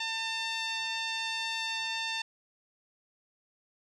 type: tone with low-pass filter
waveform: 5% pulse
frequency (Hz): 899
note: A5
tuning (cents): +37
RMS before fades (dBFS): -34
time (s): 0-2.22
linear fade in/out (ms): 5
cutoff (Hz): 3600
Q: 1.5
effects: none